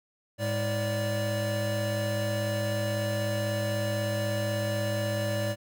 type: tone cluster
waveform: square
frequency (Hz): 107 / 205.1 / 579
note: A2 / G#3 / D5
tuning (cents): -48 / -21 / -25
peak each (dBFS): -31 / -38 / -31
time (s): 0.38-5.56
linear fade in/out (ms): 50
effects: none